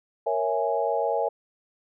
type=chord; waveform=sine; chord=A# half-diminished seventh; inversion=none; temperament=equal; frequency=466.2 / 554.4 / 659.3 / 830.6 Hz; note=A#4 / C#5 / E5 / G#5; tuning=0 / 0 / 0 / 0 cents; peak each=-28 dBFS; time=0.26-1.29 s; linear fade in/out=10 ms; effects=none